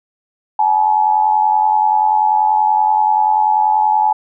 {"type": "tone with amplitude modulation", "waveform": "sine", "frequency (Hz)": 856, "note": "A5", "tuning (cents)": -48, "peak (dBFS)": -7, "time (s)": [0.59, 4.13], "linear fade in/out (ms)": 5, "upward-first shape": "sine", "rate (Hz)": 90.4, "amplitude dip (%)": 70, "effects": []}